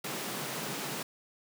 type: high-pass noise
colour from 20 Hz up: pink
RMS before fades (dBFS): -37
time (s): 0.04-1.03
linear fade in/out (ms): 5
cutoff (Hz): 130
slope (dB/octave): 96
effects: none